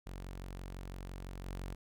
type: tone with level steps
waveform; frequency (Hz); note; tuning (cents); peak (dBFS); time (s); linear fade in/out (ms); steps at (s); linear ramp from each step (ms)
sawtooth; 45.94; F#1; -12; -39 / -36; 0.06-1.75; 10; 1.46; 5
effects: none